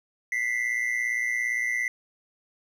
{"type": "tone pair together", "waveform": "triangle", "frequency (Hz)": [1975.5, 2093], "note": ["B6", "C7"], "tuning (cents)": [0, 0], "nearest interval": "minor second", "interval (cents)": 100, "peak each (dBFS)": [-25, -27], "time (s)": [0.32, 1.88], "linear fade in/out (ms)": 2, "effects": []}